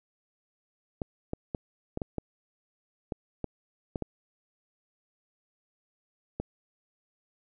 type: clicks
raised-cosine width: 2 ms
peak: -18 dBFS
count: 11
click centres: 1.018 / 1.334 / 1.548 / 1.974 / 2.018 / 2.183 / 3.122 / 3.443 / 3.958 / 4.023 / 6.4 s
effects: none